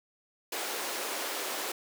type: high-pass noise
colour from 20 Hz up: pink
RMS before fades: -35 dBFS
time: 0.52-1.72 s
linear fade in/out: 5 ms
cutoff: 360 Hz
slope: 24 dB/octave
effects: none